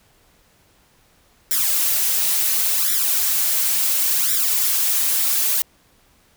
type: noise with flanger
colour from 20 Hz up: blue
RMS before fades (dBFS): -19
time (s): 1.51-5.62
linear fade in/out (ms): 0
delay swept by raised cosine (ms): 0.54 to 6.44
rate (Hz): 0.71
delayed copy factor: +0.9
effects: pink hiss -57 dBFS RMS until 6.36 s